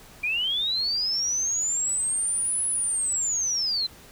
sine linear two-way sweep, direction up then down, 2345 to 10300 to 3997 Hz, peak -23 dBFS, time 0.23-3.87 s, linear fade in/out 10 ms, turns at 2.66 s, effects pink hiss -49 dBFS RMS until 4.11 s

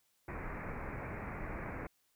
pink low-pass noise, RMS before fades -42 dBFS, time 0.28-1.87 s, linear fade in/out 5 ms, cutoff 2400 Hz, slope 96 dB/octave, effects white hiss -75 dBFS RMS until 2.15 s

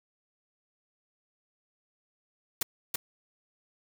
white noise with echo, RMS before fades -28 dBFS, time 2.61-2.63 s, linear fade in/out 5 ms, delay 330 ms, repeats 1, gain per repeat -2 dB, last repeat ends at 2.96 s, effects none

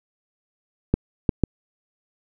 clicks, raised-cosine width 3 ms, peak -4 dBFS, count 3, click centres 0.94 / 1.292 / 1.437 s, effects none

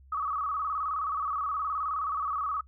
sine tone with vibrato, 1200 Hz, D6, 37 cents sharp, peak -28 dBFS, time 0.12-2.61 s, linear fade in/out 5 ms, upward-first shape square, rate 19 Hz, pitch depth 95 cents each way, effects noise-tail reverb RT60 0.1 s tail -20 dB re dry + added 67 Hz sine -52 dBFS peak until 2.67 s

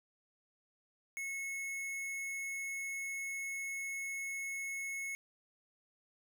sine tone with hard clipping, 2188 Hz, C#7, 23 cents flat, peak -39 dBFS, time 1.17-5.15 s, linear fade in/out 0 ms, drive 18 dB, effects none

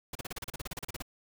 pink noise bursts, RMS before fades -38 dBFS, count 16, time 0.13-1.023 s, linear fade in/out 5 ms, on 23 ms, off 35 ms, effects none

